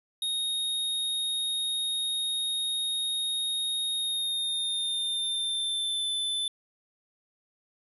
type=tone with pitch glide; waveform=square; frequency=3729 to 3520 Hz; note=A#7 to A7; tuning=0 to 0 cents; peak=-28 dBFS; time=0.22-6.48 s; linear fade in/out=2 ms; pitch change=-100 cents; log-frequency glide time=3.94-6.1 s; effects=resampled to 32000 Hz + 11-bit